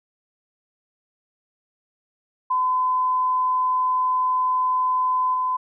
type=tone with level steps; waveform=sine; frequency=1016 Hz; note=B5; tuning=49 cents sharp; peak=-18 / -20 dBFS; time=2.5-5.57 s; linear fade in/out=10 ms; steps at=5.34 s; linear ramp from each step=2 ms; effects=none